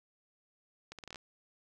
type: accelerating click train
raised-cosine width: 0.2 ms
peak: -28 dBFS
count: 8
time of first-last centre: 0.92-1.158 s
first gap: 67 ms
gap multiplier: 0.76
effects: none